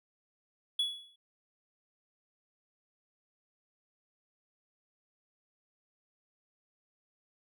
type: tone with exponential decay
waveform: triangle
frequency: 3385 Hz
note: G#7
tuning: 32 cents sharp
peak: -24 dBFS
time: 0.79-1.16 s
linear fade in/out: 5 ms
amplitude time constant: 80 ms
effects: none